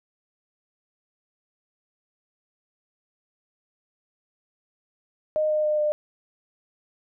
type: tone with pitch steps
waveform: sine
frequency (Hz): 616 / 611 / 606.1 / 601.2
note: D#5 / D#5 / D#5 / D5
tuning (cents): -17 / -32 / -46 / +40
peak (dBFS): -20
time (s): 5.36-5.92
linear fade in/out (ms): 0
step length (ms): 140
effects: none